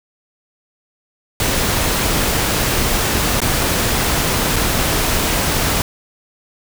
pink noise with dropouts, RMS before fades -17 dBFS, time 1.4-5.82 s, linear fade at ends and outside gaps 1 ms, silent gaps 3.403-3.417 / 4.56-4.563 s, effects none

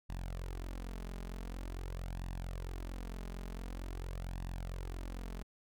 sawtooth tone with flanger, 44.41 Hz, F1, 30 cents sharp, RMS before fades -42 dBFS, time 0.09-5.43 s, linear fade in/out 10 ms, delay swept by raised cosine 1.1 to 4.9 ms, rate 0.46 Hz, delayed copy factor +0.6, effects none

